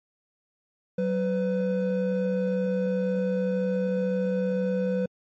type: tone pair together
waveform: triangle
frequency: 187.8 / 501.4 Hz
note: F#3 / B4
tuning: +26 / +26 cents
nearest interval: octave + perfect fourth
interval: 1700 cents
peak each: -24 dBFS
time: 0.98-5.06 s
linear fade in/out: 5 ms
effects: MP3 32 kbps